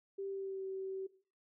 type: tone with pitch glide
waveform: sine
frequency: 392 to 383 Hz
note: G4 to G4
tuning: 0 to -40 cents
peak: -38 dBFS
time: 0.18-1.07 s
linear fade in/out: 10 ms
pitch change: -40 cents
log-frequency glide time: 0.28-0.65 s
effects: noise-tail reverb RT60 0.4 s tail -17 dB re dry